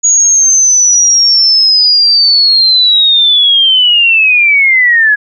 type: linear sweep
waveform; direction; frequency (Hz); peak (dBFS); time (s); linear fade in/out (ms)
sine; down; 6750 to 1661.2; -4; 0.03-5.16; 20
effects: none